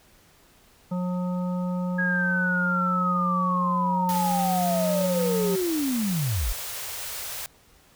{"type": "harmonic tone", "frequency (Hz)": 180, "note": "F#3", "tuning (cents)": -47, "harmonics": [1, 3, 5, 7], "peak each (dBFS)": [-25, -35, -39, -42], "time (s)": [0.91, 5.56], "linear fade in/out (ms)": 10}
{"type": "linear sweep", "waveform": "sine", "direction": "down", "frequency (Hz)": [1655, 35.61], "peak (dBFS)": -23, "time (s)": [1.98, 6.53], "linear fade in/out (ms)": 10}
{"type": "band-stop noise", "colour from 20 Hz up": "white", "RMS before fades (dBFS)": -34, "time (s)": [4.09, 7.46], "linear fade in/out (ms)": 0, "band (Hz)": [140, 420], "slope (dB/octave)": 48}
{"effects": ["pink hiss -57 dBFS RMS until 7.95 s"]}